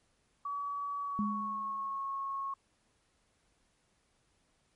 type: tone with pitch glide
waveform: sine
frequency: 1138 to 1095.4 Hz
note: C#6 to C#6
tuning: +45 to -21 cents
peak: -34 dBFS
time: 0.45-2.54 s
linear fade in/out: 5 ms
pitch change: -66 cents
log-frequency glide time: 1.01-1.59 s
type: tone with exponential decay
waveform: sine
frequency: 207.8 Hz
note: G#3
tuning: 1 cent sharp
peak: -28 dBFS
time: 1.19-1.98 s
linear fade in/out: 0 ms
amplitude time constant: 170 ms
effects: pink hiss -73 dBFS RMS until 4.75 s + MP3 48 kbps